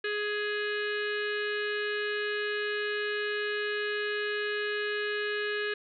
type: harmonic tone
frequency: 417.4 Hz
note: G#4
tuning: 9 cents sharp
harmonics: 1 / 3 / 4 / 5 / 6 / 7 / 8 / 9 / 10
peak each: -32 / -43 / -33 / -45 / -41 / -41 / -50 / -48 / -48 dBFS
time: 0.04-5.74 s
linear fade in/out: 5 ms
effects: none